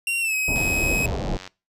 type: tone with pitch glide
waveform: 45% pulse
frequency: 2753 to 2539 Hz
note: F7 to D#7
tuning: -25 to +34 cents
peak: -21 dBFS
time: 0.07-1.06 s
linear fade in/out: 2 ms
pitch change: -141 cents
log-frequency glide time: 0.2-0.35 s
type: low-pass noise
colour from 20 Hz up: pink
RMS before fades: -26 dBFS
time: 0.48-1.37 s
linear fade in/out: 2 ms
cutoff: 790 Hz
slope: 24 dB/octave
type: click train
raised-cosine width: 0.2 ms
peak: -20 dBFS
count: 86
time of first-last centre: 0.56-1.476 s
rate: 92.8 Hz
effects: noise-tail reverb RT60 0.3 s tail -23 dB re dry + resampled to 32000 Hz